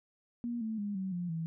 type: tone with pitch steps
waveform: sine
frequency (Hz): 237.8 / 220.6 / 204.6 / 189.84 / 176.1 / 163.36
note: A#3 / A3 / G#3 / F#3 / F3 / E3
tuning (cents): +35 / +5 / -26 / +45 / +15 / -15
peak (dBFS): -33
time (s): 0.44-1.46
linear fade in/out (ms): 0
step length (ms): 170
effects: none